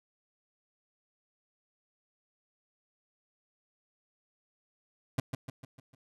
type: tone with echo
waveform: 30% pulse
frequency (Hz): 130.81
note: C3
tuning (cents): 0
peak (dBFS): -23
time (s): 5.18-5.2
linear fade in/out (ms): 5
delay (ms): 150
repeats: 5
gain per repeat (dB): -6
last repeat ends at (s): 5.95
effects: resampled to 32000 Hz

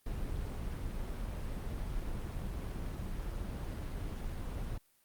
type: noise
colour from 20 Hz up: brown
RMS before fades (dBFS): -38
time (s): 0.06-4.78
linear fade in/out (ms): 5
effects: white hiss -70 dBFS RMS until 5.04 s + Opus 32 kbps

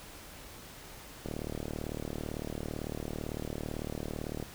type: click train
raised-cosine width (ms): 2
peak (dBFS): -23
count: 121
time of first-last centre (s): 1.26-4.426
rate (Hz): 37.9
effects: pink hiss -49 dBFS RMS until 4.54 s

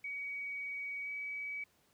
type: tone with pitch glide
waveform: sine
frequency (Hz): 2259 to 2279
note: C#7 to C#7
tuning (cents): +32 to +47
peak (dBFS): -38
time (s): 0.04-1.64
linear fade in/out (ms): 5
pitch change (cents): +15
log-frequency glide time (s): 1.03-1.08
effects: pink hiss -71 dBFS RMS until 1.93 s + high-pass 80 Hz 12 dB/octave

